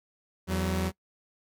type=tone pair together; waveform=sawtooth; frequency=83.96 / 188.8 Hz; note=E2 / F#3; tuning=+32 / +35 cents; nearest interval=octave + major second; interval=1403 cents; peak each=-25 dBFS; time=0.47-0.92 s; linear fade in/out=50 ms; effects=noise-tail reverb RT60 0.1 s tail -23 dB re dry + MP3 96 kbps